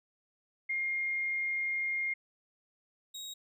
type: tone pair in turn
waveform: sine / 30% pulse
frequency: 2126 / 3788 Hz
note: C7 / A#7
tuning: +27 / +27 cents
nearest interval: minor seventh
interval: 1000 cents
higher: second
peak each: -30 / -38 dBFS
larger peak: first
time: 0.69-2.14 / 3.14-3.34 s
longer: first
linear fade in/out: 10 ms
effects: none